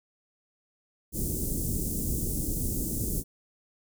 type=band-stop noise; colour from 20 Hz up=pink; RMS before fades=-30 dBFS; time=1.12-3.24 s; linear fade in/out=50 ms; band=360 to 7600 Hz; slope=24 dB/octave; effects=none